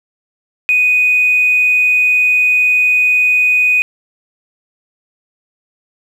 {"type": "tone with tanh clipping", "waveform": "triangle", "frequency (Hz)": 2489, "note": "D#7", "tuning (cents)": 0, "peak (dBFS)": -8, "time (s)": [0.69, 3.82], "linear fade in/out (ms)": 0, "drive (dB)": 1, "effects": []}